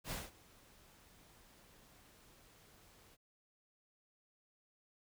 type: noise with ADSR envelope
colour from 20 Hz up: pink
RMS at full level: -41 dBFS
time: 0.04-3.17 s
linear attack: 74 ms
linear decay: 190 ms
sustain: -23 dB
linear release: 33 ms
effects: none